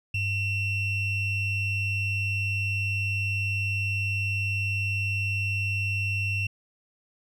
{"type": "ring-modulated tone", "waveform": "triangle", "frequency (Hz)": 1400, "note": "F6", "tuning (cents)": 4, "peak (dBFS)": -20, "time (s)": [0.14, 6.47], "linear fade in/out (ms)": 5, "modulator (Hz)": 1300, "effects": []}